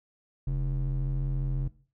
triangle ring-modulated tone, 87.31 Hz, F2, in tune, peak -21 dBFS, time 0.47-1.68 s, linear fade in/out 5 ms, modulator 47.2 Hz, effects noise-tail reverb RT60 0.4 s tail -18 dB re dry

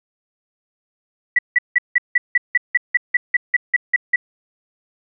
sine tone bursts, 1957 Hz, B6, 16 cents flat, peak -10 dBFS, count 15, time 1.36-4.16 s, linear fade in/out 5 ms, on 28 ms, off 170 ms, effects none

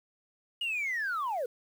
sine linear sweep, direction down, 2900 to 454.6 Hz, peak -28 dBFS, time 0.61-1.46 s, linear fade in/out 5 ms, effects tanh soft clip ceiling -27 dBFS + 9-bit

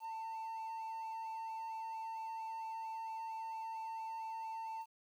triangle tone with vibrato, 894 Hz, A5, 27 cents sharp, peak -39 dBFS, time 0-4.86 s, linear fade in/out 50 ms, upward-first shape sine, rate 4.4 Hz, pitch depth 10 cents each way, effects 11-bit

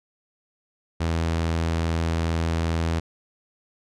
sawtooth tone, 82.41 Hz, E2, in tune, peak -18 dBFS, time 1-3 s, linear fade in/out 10 ms, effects low-pass 7000 Hz 12 dB/octave

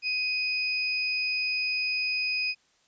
sine tone pair together, 2500 / 5000 Hz, D#7 / D#8, +8 / +8 cents, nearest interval octave, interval 1200 cents, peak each -27 / -31 dBFS, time 0.02-2.55 s, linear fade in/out 50 ms, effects white hiss -66 dBFS RMS until 2.87 s + resampled to 16000 Hz

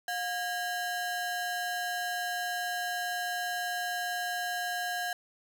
45% pulse ring-modulated tone, 1174.7 Hz, D6, in tune, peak -28 dBFS, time 0.08-5.13 s, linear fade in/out 2 ms, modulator 460 Hz, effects none

